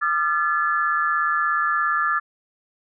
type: tone cluster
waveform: sine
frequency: 1203 / 1360 / 1722 Hz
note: D6 / F6 / A6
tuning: +41 / -46 / -38 cents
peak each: -23 dBFS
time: 0.01-2.2 s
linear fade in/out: 20 ms
effects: none